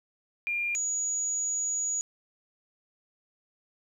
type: tone pair in turn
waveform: sine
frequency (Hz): 2400 / 6810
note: D7 / G#8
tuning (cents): +37 / +42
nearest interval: octave + tritone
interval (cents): 1805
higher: second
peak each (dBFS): -27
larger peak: neither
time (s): 0.47-0.75 / 0.75-2.01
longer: second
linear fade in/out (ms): 0
effects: 10-bit